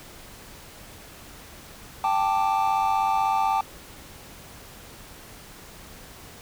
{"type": "chord", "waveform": "triangle", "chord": "G suspended second", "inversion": "none", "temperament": "equal with one note detuned", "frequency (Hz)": [784, 880, 1180.1], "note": ["G5", "A5", "D6"], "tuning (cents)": [0, 0, 8], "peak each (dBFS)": [-22, -22, -26], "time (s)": [2.04, 3.61], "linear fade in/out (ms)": 2, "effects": ["pink hiss -45 dBFS RMS until 6.41 s"]}